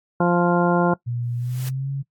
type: harmonic tone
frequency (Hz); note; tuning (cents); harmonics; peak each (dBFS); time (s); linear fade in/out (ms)
174.61; F3; 0; 1 / 2 / 3 / 4 / 5 / 6 / 8; -19 / -22 / -24 / -25 / -26 / -27 / -28; 0.2-0.94; 5
type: tone with pitch glide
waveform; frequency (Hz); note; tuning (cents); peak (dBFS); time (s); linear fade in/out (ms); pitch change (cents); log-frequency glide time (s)
sine; 120 to 137.84; B2 to C#3; -49 to -9; -23; 1.06-2.03; 20; +240; 1.37-1.9
type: noise with exponential growth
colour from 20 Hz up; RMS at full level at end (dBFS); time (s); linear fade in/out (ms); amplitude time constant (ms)
white; -34; 1.23-1.69; 2; 100
effects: noise-tail reverb RT60 0.1 s tail -20 dB re dry + AAC 64 kbps